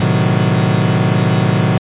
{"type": "chord", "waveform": "40% pulse", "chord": "A diminished seventh", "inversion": "none", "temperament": "equal with one note detuned", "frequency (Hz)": [110, 128.79, 155.56, 185], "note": ["A2", "C3", "Eb3", "Gb3"], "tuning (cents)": [0, -27, 0, 0], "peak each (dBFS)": -16, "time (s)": [0, 1.78], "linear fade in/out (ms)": 5, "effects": ["resampled to 8000 Hz"]}